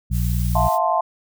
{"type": "harmonic tone", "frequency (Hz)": 60, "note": "B1", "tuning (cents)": -49, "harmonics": [1, 2, 3], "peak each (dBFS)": [-20, -22, -27], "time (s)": [0.1, 0.69], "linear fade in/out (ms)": 20}
{"type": "noise", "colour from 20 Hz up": "blue", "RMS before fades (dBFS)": -35, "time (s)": [0.11, 0.79], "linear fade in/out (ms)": 50}
{"type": "chord", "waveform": "sine", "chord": "F major seventh", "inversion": "third", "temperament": "equal with one note detuned", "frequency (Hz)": [659.3, 710.7, 880, 1046.5], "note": ["E5", "F5", "A5", "C6"], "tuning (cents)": [0, 30, 0, 0], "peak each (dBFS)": -22, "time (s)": [0.55, 1.01], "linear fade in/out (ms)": 5}
{"effects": []}